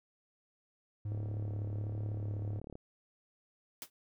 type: tone with vibrato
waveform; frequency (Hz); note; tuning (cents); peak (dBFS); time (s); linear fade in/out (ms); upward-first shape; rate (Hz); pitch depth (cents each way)
triangle; 103.83; G#2; 0; -33; 1.05-2.6; 5; sine; 1.3; 20
type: click train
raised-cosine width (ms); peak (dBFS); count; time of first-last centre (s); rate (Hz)
2; -33; 60; 1.12-2.754; 36.1
type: noise with exponential decay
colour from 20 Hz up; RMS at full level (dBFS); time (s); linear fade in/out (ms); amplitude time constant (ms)
white; -39; 3.82-3.9; 1; 17
effects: none